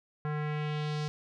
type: tone with low-pass filter sweep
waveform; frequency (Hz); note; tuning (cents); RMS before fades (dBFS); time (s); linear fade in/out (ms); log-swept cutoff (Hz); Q
square; 150.6; D3; +44; -33; 0.25-1.08; 0; 1500 to 5400; 1.8
effects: none